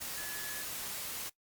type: tone in noise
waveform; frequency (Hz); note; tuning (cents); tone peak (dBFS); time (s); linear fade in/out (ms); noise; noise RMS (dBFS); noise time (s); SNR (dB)
sine; 1706; G#6; +46; -42; 0.16-0.64; 20; white; -40; 0-1.3; -5
effects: noise-tail reverb RT60 0.1 s tail -18 dB re dry + Opus 48 kbps